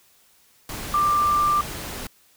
sine tone in noise, 1184 Hz, D6, 14 cents sharp, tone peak -17 dBFS, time 0.94-1.61 s, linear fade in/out 2 ms, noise pink, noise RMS -33 dBFS, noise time 0.69-2.07 s, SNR +13 dB, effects white hiss -58 dBFS RMS until 2.36 s

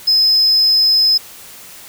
triangle tone, 5100 Hz, D#8, 42 cents sharp, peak -8 dBFS, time 0.07-1.18 s, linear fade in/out 10 ms, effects white hiss -37 dBFS RMS until 1.88 s

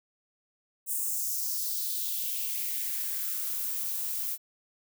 violet noise with high-pass filter sweep, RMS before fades -32 dBFS, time 0.86-4.38 s, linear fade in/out 50 ms, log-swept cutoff 8700 to 570 Hz, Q 2.5, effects none

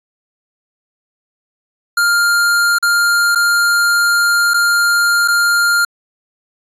square tone with dropouts, 1402 Hz, F6, 6 cents sharp, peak -11 dBFS, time 1.97-5.85 s, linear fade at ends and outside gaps 5 ms, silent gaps 2.786-2.826 / 3.35-3.356 / 4.537-4.541 / 5.278-5.282 s, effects resampled to 32000 Hz

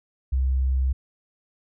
sine tone, 65.41 Hz, C2, in tune, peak -19 dBFS, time 0.32-0.93 s, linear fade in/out 10 ms, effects none

